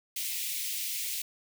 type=high-pass noise; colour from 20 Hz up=white; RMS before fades=-34 dBFS; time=0.16-1.22 s; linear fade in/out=5 ms; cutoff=2100 Hz; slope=48 dB/octave; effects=none